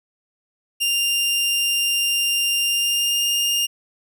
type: tone with pitch glide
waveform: sawtooth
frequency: 2794 to 2818 Hz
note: F7 to F7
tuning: 0 to +15 cents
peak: -15 dBFS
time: 0.8-3.67 s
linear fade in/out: 20 ms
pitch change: +15 cents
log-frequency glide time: 2.64-3.3 s
effects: none